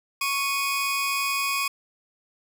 sawtooth tone pair together, 1108.7 / 2489 Hz, C#6 / D#7, 0 / 0 cents, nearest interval octave + major second, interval 1400 cents, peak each -23 dBFS, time 0.21-1.68 s, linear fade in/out 5 ms, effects none

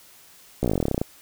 slowing click train, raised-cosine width 2 ms, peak -9 dBFS, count 17, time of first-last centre 0.63-1.015 s, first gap 15 ms, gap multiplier 1.06, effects white hiss -51 dBFS RMS until 1.21 s

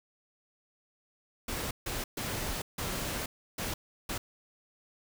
pink noise bursts at uneven times, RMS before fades -35 dBFS, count 6, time 1.48-1.71 / 1.86-2.04 / 2.17-2.62 / 2.78-3.26 / 3.58-3.74 / 4.09-4.18 s, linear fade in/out 5 ms, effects none

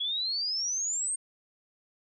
sine exponential sweep, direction up, 3322 to 8620 Hz, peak -28 dBFS, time 0-1.16 s, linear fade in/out 10 ms, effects none

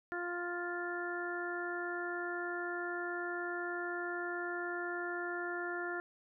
harmonic tone, 350.4 Hz, F4, 6 cents sharp, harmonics 1 / 2 / 3 / 4 / 5, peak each -40 / -44 / -49 / -41 / -43 dBFS, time 0.12-6 s, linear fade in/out 0 ms, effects none

